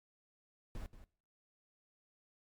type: noise with echo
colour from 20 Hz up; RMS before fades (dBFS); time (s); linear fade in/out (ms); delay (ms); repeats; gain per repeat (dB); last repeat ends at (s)
brown; -43; 0.75-0.86; 0; 180; 1; -12; 1.04
effects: noise-tail reverb RT60 0.5 s tail -21 dB re dry + MP3 96 kbps